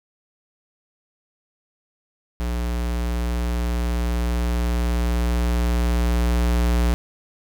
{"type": "tone with level ramp", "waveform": "square", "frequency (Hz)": 59.5, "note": "A#1", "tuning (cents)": 36, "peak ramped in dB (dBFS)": [-23, -17], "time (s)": [2.4, 6.94], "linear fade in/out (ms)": 0, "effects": []}